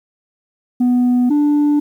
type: tone pair in turn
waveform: sine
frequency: 246.9 / 293.6 Hz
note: B3 / D4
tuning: 0 / 0 cents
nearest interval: minor third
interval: 300 cents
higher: second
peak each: -8 dBFS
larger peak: neither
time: 0.8-1.3 / 1.3-1.8 s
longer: neither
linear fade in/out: 10 ms
effects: tanh soft clip ceiling -10 dBFS + 8-bit